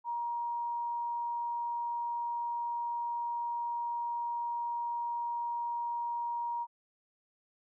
sine tone, 946 Hz, A#5, 25 cents sharp, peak -32 dBFS, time 0.04-6.67 s, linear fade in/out 50 ms, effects none

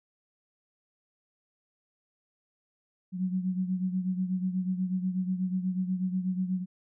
sine beating tone pair, 183.4 / 191.6 Hz, F#3 / G3, -15 / -39 cents, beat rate 8.2 Hz, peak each -28 / -34 dBFS, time 3.12-6.66 s, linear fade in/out 50 ms, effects none

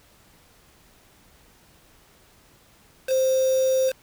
sine tone with quantisation, 523.3 Hz, C5, in tune, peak -18 dBFS, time 3.07-3.93 s, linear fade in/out 50 ms, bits 5, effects pink hiss -56 dBFS RMS until 4.02 s

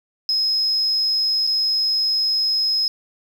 sine tone with dropouts, 5120 Hz, D#8, 49 cents sharp, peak -16 dBFS, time 0.29-2.88 s, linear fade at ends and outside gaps 1 ms, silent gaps 1.468-1.473 s, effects tanh soft clip ceiling -12 dBFS + 7-bit

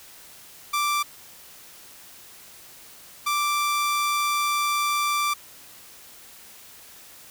sawtooth tone bursts at uneven times, 1174.7 Hz, D6, in tune, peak -18 dBFS, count 2, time 0.73-1.03 / 3.26-5.34 s, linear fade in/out 10 ms, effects white hiss -47 dBFS RMS until 7.3 s

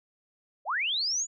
sine linear sweep, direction up, 519 to 7040 Hz, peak -26 dBFS, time 0.65-1.27 s, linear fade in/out 50 ms, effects none

